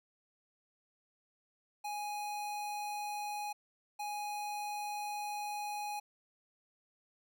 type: tone bursts at uneven times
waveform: square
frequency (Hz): 830.6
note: G#5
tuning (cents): 0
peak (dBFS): -38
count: 2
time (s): 1.84-3.53 / 3.99-6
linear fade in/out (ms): 10
effects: none